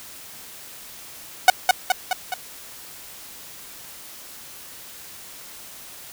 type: tone with echo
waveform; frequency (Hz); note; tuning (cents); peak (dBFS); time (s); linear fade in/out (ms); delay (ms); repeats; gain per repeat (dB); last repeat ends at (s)
sawtooth; 740; F#5; 0; -3; 1.48-1.5; 2; 210; 4; -4; 2.34
effects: white hiss -41 dBFS RMS until 6.12 s